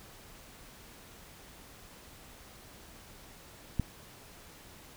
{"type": "click", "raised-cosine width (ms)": 5, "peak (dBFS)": -15, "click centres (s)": 3.797, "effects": ["pink hiss -53 dBFS RMS until 4.96 s"]}